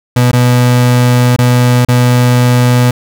35% pulse tone with dropouts, 123.47 Hz, B2, in tune, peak -4 dBFS, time 0.16-2.91 s, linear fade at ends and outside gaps 5 ms, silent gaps 0.315-0.33 / 1.363-1.386 / 1.85-1.885 s, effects none

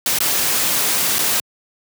white noise with dropouts, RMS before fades -18 dBFS, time 0.06-1.4 s, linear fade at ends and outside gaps 1 ms, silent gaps 0.187-0.204 / 1.185-1.19 s, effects high-pass 100 Hz 12 dB/octave

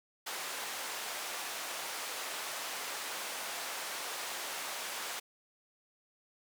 pink band-pass noise, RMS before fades -40 dBFS, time 0.26-5.2 s, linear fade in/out 10 ms, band 700 to 14000 Hz, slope 12 dB/octave, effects none

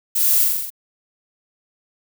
violet noise with echo, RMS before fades -19 dBFS, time 0.15-0.44 s, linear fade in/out 10 ms, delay 44 ms, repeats 6, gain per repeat -2 dB, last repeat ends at 0.704 s, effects none

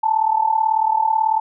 sine tone with amplitude modulation, 880 Hz, A5, in tune, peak -11 dBFS, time 0.03-1.4 s, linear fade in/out 10 ms, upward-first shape sine, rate 38.2 Hz, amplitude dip 80%, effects none

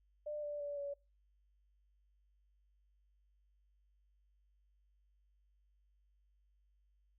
sine tone with pitch steps, 597 / 587.1 / 577.3 / 567.7 Hz, D5 / D5 / D5 / C#5, +28 / -1 / -30 / +41 cents, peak -39 dBFS, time 0.26-0.94 s, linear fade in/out 10 ms, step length 170 ms, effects noise-tail reverb RT60 0.3 s tail -26 dB re dry + added 50 Hz sine -70 dBFS peak until 7.18 s

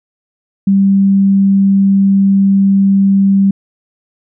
sine tone, 196 Hz, G3, in tune, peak -6 dBFS, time 0.67-3.51 s, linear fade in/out 5 ms, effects none

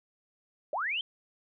sine linear sweep, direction up, 523.3 to 3200 Hz, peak -29 dBFS, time 0.73-1.01 s, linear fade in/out 2 ms, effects none

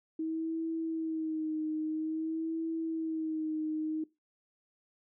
sine tone with vibrato, 318.2 Hz, D#4, 39 cents sharp, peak -31 dBFS, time 0.19-4.04 s, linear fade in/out 5 ms, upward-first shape sine, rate 0.5 Hz, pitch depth 42 cents each way, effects noise-tail reverb RT60 0.2 s tail -19 dB re dry

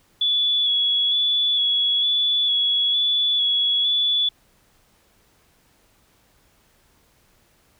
sine tone with vibrato, 3404 Hz, G#7, 42 cents sharp, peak -17 dBFS, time 0.21-4.29 s, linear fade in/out 5 ms, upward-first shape square, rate 1.1 Hz, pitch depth 21 cents each way, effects pink hiss -60 dBFS RMS until 7.79 s

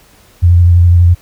sine tone with vibrato, 87.1 Hz, F2, 4 cents flat, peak -3 dBFS, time 0.42-1.15 s, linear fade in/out 20 ms, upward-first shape sine, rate 12 Hz, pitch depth 27 cents each way, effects pink hiss -45 dBFS RMS until 1.21 s

